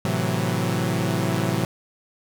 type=chord; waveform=sawtooth; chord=F# half-diminished seventh; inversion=first; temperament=equal; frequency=110 / 130.81 / 164.81 / 185 Hz; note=A2 / C3 / E3 / F#3; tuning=0 / 0 / 0 / 0 cents; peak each=-23 dBFS; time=0.05-1.65 s; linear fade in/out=0 ms; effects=none